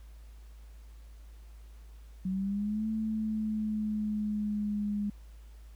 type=linear two-way sweep; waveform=sine; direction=up then down; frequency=185 to 220 to 205.1 Hz; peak=-29 dBFS; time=2.25-5.1 s; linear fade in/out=5 ms; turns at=2.88 s; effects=added 54 Hz sine -47 dBFS peak until 5.75 s + pink hiss -65 dBFS RMS until 5.75 s